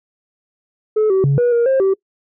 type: tone with pitch steps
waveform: sine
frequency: 430.5 / 382 / 139.8 / 484.2 / 471.1 / 532 / 386 Hz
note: A4 / G4 / C#3 / B4 / A#4 / C5 / G4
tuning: -38 / -45 / +15 / -34 / +18 / +29 / -27 cents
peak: -9 dBFS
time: 0.96-1.94 s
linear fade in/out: 10 ms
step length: 140 ms
effects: noise-tail reverb RT60 0.1 s tail -24 dB re dry + tanh soft clip ceiling -10 dBFS